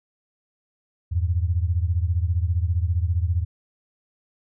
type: beating tone pair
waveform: sine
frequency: 82.41 / 97.41 Hz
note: E2 / G2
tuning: 0 / -10 cents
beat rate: 15 Hz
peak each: -21 / -24 dBFS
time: 1.11-3.45 s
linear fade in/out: 20 ms
effects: none